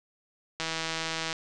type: click train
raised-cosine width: 0.2 ms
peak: -14 dBFS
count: 119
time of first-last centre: 0.6-1.328 s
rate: 162 Hz
effects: resampled to 22050 Hz + 7-bit